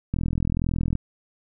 click train, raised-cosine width 5 ms, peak -12 dBFS, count 35, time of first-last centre 0.14-0.953 s, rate 41.8 Hz, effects none

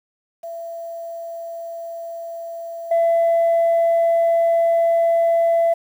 sine tone with level steps, 671 Hz, E5, 31 cents sharp, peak -28 / -12 dBFS, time 0.43-5.74 s, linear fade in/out 10 ms, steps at 2.91 s, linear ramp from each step 5 ms, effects tanh soft clip ceiling -11 dBFS + 8-bit

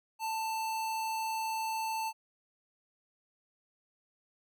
square tone, 887 Hz, A5, 14 cents sharp, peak -33 dBFS, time 0.19-2.13 s, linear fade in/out 50 ms, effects none

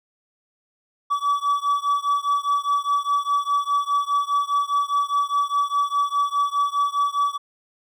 triangle beating tone pair, 1144 / 1148.9 Hz, D6 / D6, -46 / -38 cents, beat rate 4.9 Hz, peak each -20 / -21 dBFS, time 1.1-7.38 s, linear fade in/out 20 ms, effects none

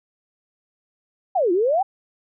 sine exponential two-way sweep, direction down then up, 813 to 334.9 to 813 Hz, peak -16 dBFS, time 1.35-1.83 s, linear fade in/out 10 ms, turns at 1.52 s, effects none

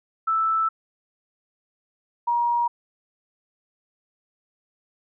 sine tone pair in turn, 1318.5 / 949.9 Hz, E6 / A#5, 0 / +32 cents, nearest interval tritone, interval 568 cents, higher first, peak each -19 dBFS, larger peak neither, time 0.27-0.69 / 2.27-2.68 s, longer first, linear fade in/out 10 ms, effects none

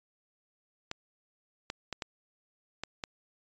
clicks, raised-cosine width 0.2 ms, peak -18 dBFS, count 6, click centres 0.914 / 1.701 / 1.927 / 2.022 / 2.836 / 3.038 s, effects resampled to 16000 Hz

